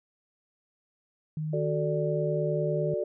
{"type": "tone", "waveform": "sine", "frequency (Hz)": 154.8, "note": "D#3", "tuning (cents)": -9, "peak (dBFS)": -29, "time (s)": [1.37, 2.94], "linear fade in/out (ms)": 2}
{"type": "chord", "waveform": "sine", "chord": "D major", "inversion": "first", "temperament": "equal", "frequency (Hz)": [370, 440, 587.3], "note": ["F#4", "A4", "D5"], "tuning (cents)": [0, 0, 0], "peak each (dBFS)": [-32, -32, -30], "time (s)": [1.53, 3.04], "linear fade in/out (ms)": 5}
{"effects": []}